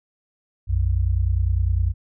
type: tone pair together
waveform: sine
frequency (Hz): 59.93 / 89.8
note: A#1 / F2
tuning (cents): +49 / +49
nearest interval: perfect fifth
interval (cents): 700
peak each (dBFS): -20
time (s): 0.67-1.94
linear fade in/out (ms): 50
effects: none